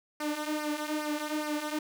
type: tone with flanger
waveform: sawtooth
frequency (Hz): 301.6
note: D4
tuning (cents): +46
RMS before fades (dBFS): -33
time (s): 0.2-1.79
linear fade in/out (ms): 5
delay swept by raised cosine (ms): 0.27 to 3.77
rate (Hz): 2.4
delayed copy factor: -0.7
effects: none